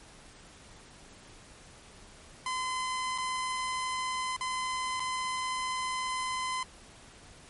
sawtooth tone with dropouts, 1025 Hz, C6, 36 cents flat, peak -27 dBFS, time 2.46-6.63 s, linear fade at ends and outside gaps 2 ms, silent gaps 3.179-3.183 / 4.365-4.409 / 4.997-5.002 s, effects pink hiss -53 dBFS RMS until 7.49 s + MP3 48 kbps

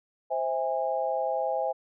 sine chord, C augmented, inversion none, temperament just, 523.3 / 654.1 / 817.6 Hz, C5 / E5 / G#5, 0 / -14 / -27 cents, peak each -30 dBFS, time 0.3-1.73 s, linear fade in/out 20 ms, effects none

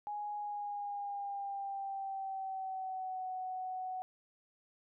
sine tone with pitch glide, 830.6 to 744.3 Hz, G#5 to F#5, 0 to +10 cents, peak -37 dBFS, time 0.07-4.02 s, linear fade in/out 0 ms, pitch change -190 cents, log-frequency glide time 0.37-3.28 s, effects none

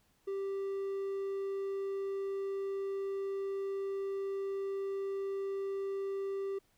triangle tone, 392 Hz, G4, in tune, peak -32 dBFS, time 0.27-6.59 s, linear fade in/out 10 ms, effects pink hiss -72 dBFS RMS until 6.77 s

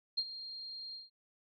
sine tone with ADSR envelope, 4210 Hz, C8, 10 cents sharp, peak -28 dBFS, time 0.17-1.1 s, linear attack 13 ms, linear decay 53 ms, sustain -14 dB, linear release 160 ms, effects MP3 48 kbps

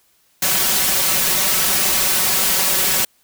white noise with comb filter, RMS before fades -17 dBFS, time 0.42-3.05 s, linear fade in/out 5 ms, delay 5.3 ms, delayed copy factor +0.95, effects white hiss -59 dBFS RMS until 3.23 s

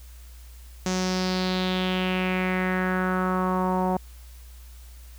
sawtooth tone with low-pass filter sweep, 184.7 Hz, F#3, 3 cents flat, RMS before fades -25 dBFS, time 0.86-3.97 s, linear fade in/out 2 ms, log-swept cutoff 6400 to 820 Hz, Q 3.7, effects added 60 Hz sine -42 dBFS peak until 5.18 s + white hiss -54 dBFS RMS until 5.18 s

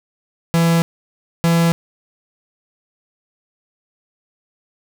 45% pulse tone pair in turn, 167 / 167.68 Hz, E3 / E3, +23 / +30 cents, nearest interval unison, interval 7 cents, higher second, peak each -12 dBFS, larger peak neither, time 0.54-0.82 / 1.44-1.72 s, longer neither, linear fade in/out 0 ms, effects none

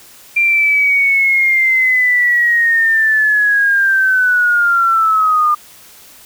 sine linear sweep, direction down, 2380 to 1203 Hz, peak -9 dBFS, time 0.36-5.55 s, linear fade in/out 10 ms, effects white hiss -41 dBFS RMS until 6.25 s

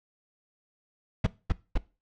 brown noise bursts, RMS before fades -22 dBFS, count 3, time 1.24-1.778 s, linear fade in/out 5 ms, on 26 ms, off 230 ms, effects noise-tail reverb RT60 0.3 s tail -20 dB re dry + low-pass 4000 Hz 12 dB/octave

